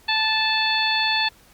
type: harmonic tone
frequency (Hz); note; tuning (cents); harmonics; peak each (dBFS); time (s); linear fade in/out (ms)
876; A5; -8; 1 / 2 / 3 / 4 / 5; -25 / -25 / -25 / -25 / -25; 0.08-1.29; 10
effects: pink hiss -53 dBFS RMS until 1.53 s + Opus 48 kbps